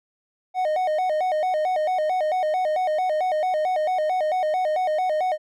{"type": "tone with vibrato", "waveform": "triangle", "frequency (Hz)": 675, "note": "E5", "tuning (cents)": 41, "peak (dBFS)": -18, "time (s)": [0.54, 5.38], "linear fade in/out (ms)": 50, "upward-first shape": "square", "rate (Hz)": 4.5, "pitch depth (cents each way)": 160, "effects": []}